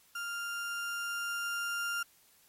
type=tone with level ramp; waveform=35% pulse; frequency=1396.9 Hz; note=F6; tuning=in tune; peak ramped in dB=-34 to -30 dBFS; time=0.15-2.03 s; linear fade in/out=5 ms; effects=white hiss -64 dBFS RMS until 2.48 s + MP3 64 kbps